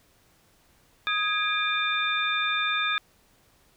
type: tone cluster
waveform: sine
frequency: 1251 / 1654 / 2402 / 3588 Hz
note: D#6 / G#6 / D7 / A7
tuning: +9 / -8 / +38 / +33 cents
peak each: -29 dBFS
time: 1.07-2.98 s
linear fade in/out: 0 ms
effects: pink hiss -62 dBFS RMS until 3.76 s